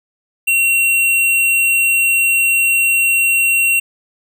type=tone with hard clipping; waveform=sine; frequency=2737 Hz; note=F7; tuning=36 cents flat; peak=-12 dBFS; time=0.47-3.8 s; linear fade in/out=10 ms; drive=18 dB; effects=none